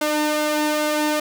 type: tone with flanger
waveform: sawtooth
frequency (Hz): 302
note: D4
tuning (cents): +48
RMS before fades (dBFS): -21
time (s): 0.01-1.2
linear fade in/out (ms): 5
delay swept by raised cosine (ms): 1.4 to 2.23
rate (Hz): 2.4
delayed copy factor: +0.55
effects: none